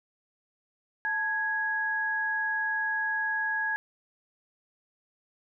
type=tone pair together; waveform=sine; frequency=880 / 1661.2 Hz; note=A5 / G#6; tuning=0 / 0 cents; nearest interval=major seventh; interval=1100 cents; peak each=-34 / -27 dBFS; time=1.05-3.76 s; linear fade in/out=0 ms; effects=none